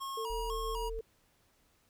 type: tone with vibrato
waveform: square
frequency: 1018 Hz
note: C6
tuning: 48 cents flat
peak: -38 dBFS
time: 0-0.9 s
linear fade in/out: 20 ms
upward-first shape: square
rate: 2 Hz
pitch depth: 110 cents each way
type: tone with tremolo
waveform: sine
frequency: 448.4 Hz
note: A4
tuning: 33 cents sharp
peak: -36 dBFS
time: 0.17-1.01 s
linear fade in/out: 5 ms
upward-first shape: sine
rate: 6.2 Hz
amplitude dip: 30%
type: tone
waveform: sine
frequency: 39.75 Hz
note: D#1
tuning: 38 cents sharp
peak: -38 dBFS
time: 0.3-0.99 s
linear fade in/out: 0 ms
effects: pink hiss -70 dBFS RMS until 1.89 s